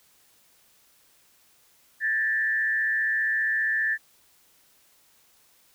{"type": "tone with frequency modulation", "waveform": "sine", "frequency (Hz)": 1760, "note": "A6", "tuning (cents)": 0, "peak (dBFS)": -22, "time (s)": [2, 3.98], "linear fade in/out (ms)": 50, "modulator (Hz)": 115, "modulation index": 0.68, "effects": ["white hiss -61 dBFS RMS until 5.74 s"]}